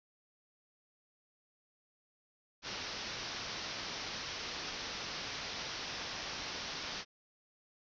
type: low-pass noise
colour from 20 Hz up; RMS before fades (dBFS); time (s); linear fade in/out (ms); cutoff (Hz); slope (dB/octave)
white; -42; 2.62-7.05; 50; 5900; 96
effects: none